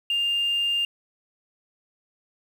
sine tone, 2804 Hz, F7, 6 cents sharp, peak -20 dBFS, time 0.1-0.85 s, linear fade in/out 2 ms, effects tanh soft clip ceiling -18 dBFS + 8-bit

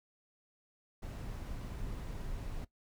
brown noise, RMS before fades -41 dBFS, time 1.02-2.65 s, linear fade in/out 10 ms, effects noise-tail reverb RT60 0.1 s tail -17 dB re dry

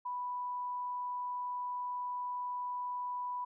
sine tone, 987.8 Hz, B5, in tune, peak -35 dBFS, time 0.05-3.45 s, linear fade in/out 10 ms, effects none

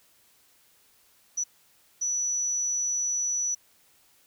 sine tone bursts at uneven times, 5920 Hz, F#8, in tune, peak -25 dBFS, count 2, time 1.37-1.44 / 2.01-3.55 s, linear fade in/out 10 ms, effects white hiss -62 dBFS RMS until 4.26 s

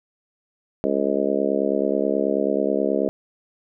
harmonic tone, 69.3 Hz, C#2, in tune, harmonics 3 / 4 / 5 / 6 / 7 / 8 / 9, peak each -28 / -26 / -27 / -25 / -26 / -29 / -26 dBFS, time 0.84-3.09 s, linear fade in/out 0 ms, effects none

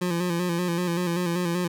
25% pulse tone with vibrato, 174.61 Hz, F3, in tune, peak -20 dBFS, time 0.01-1.68 s, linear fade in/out 10 ms, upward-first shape square, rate 5.2 Hz, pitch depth 47 cents each way, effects none

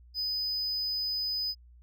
triangle tone, 5000 Hz, D#8, 8 cents sharp, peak -28 dBFS, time 0.14-1.55 s, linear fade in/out 50 ms, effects added 60 Hz sine -52 dBFS peak until 1.82 s

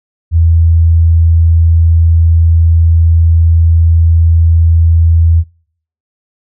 sine tone, 82.6 Hz, E2, 4 cents sharp, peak -4 dBFS, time 0.31-5.44 s, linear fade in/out 50 ms, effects noise-tail reverb RT60 0.6 s tail -26 dB re dry

